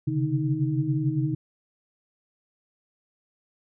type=tone cluster; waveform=sine; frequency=132.3 / 139.3 / 150.2 / 313.3 Hz; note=C3 / C#3 / D3 / D#4; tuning=+20 / +9 / +39 / +12 cents; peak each=-28 dBFS; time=0.07-1.35 s; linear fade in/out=10 ms; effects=none